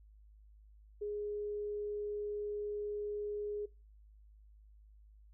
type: tone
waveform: sine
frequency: 415.3 Hz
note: G#4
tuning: in tune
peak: -36 dBFS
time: 1.01-3.66 s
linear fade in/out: 10 ms
effects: noise-tail reverb RT60 0.3 s tail -23 dB re dry + added 52 Hz sine -57 dBFS peak until 5.33 s